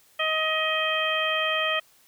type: harmonic tone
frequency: 630 Hz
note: D#5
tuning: 21 cents sharp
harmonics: 1 / 2 / 3 / 4 / 5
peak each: -29 / -29 / -29 / -29 / -29 dBFS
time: 0.19-1.8 s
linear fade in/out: 10 ms
effects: white hiss -59 dBFS RMS until 2.07 s